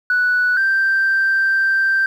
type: tone pair in turn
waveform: sine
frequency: 1480 / 1568 Hz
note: F#6 / G6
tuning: 0 / 0 cents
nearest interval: minor second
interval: 100 cents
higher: second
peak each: -12 dBFS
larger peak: neither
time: 0.1-0.57 / 0.57-2.06 s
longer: second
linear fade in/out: 2 ms
effects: tanh soft clip ceiling -10 dBFS + 8-bit